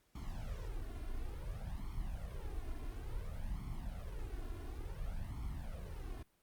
brown noise with flanger, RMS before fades -42 dBFS, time 0.15-6.23 s, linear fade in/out 5 ms, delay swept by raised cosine 0.91 to 2.91 ms, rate 0.57 Hz, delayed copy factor +0.95, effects pink hiss -75 dBFS RMS until 6.42 s + Opus 48 kbps

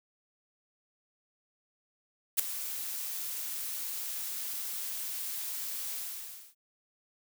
blue noise with ADSR envelope, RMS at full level -22 dBFS, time 2.37-6.55 s, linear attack 25 ms, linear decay 3 ms, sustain -15 dB, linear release 610 ms, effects none

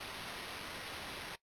white noise with sample-and-hold, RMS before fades -45 dBFS, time 0-1.36 s, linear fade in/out 10 ms, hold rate 7350 Hz, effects noise-tail reverb RT60 0.1 s tail -18 dB re dry + low-pass 12000 Hz 12 dB/octave

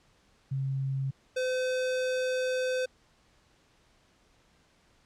sine / square tone pair in turn, 135 / 510.8 Hz, C#3 / C5, -45 / -42 cents, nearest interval octave + major seventh, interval 2303 cents, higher second, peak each -28 dBFS, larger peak neither, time 0.51-1.11 / 1.36-2.86 s, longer second, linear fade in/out 10 ms, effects pink hiss -65 dBFS RMS until 5.05 s + low-pass 7000 Hz 12 dB/octave

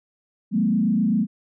sine tone with frequency modulation, 213.9 Hz, A3, 49 cents flat, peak -17 dBFS, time 0.51-1.27 s, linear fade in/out 50 ms, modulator 27.7 Hz, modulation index 1.2, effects none

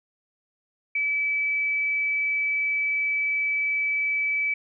sine tone with frequency modulation, 2300 Hz, D7, 37 cents flat, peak -22 dBFS, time 0.95-4.54 s, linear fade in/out 5 ms, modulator 22.8 Hz, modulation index 0.34, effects none

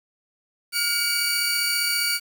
sawtooth tone cluster, 1426 / 2273 / 4581 Hz, F6 / C#7 / D8, +36 / +43 / -44 cents, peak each -25 / -23 / -21 dBFS, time 0.72-2.2 s, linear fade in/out 50 ms, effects 8-bit

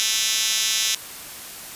5% pulse tone with high-pass filter, 219.9 Hz, A3, 1 cent flat, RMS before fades -22 dBFS, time 0-0.95 s, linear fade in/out 0 ms, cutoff 4200 Hz, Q 4.9, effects white hiss -37 dBFS RMS until 1.75 s + resampled to 32000 Hz

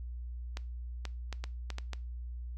clicks, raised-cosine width 0.2 ms, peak -22 dBFS, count 7, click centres 0.571 / 1.053 / 1.327 / 1.44 / 1.703 / 1.784 / 1.933 s, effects noise-tail reverb RT60 0.3 s tail -20 dB re dry + added 60 Hz sine -38 dBFS peak until 2.57 s

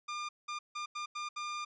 sawtooth tone bursts at uneven times, 1203 Hz, D6, 41 cents sharp, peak -33 dBFS, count 6, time 0.08-0.29 / 0.48-0.59 / 0.75-0.86 / 0.95-1.06 / 1.15-1.29 / 1.36-1.65 s, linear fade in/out 10 ms, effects resampled to 16000 Hz

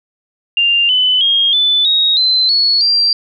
sine tone with pitch steps, 2794 / 3012 / 3247 / 3500 / 3773 / 4067 / 4384 / 4726 Hz, F7 / F#7 / G#7 / A7 / A#7 / C8 / C#8 / D8, 0 / +30 / -40 / -10 / +20 / -50 / -20 / +10 cents, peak -9 dBFS, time 0.57-3.13 s, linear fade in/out 2 ms, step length 320 ms, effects none

